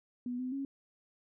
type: tone with pitch steps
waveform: sine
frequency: 245.7 / 254.3 / 274.3 Hz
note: B3 / C4 / C#4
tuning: -9 / -49 / -18 cents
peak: -34 dBFS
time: 0.26-0.65 s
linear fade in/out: 2 ms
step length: 130 ms
effects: none